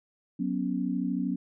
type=chord; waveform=sine; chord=F# suspended fourth; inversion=none; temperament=equal with one note detuned; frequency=185 / 244.1 / 277.2 Hz; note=F#3 / B3 / C#4; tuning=0 / -20 / 0 cents; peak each=-31 dBFS; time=0.39-1.36 s; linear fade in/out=10 ms; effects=none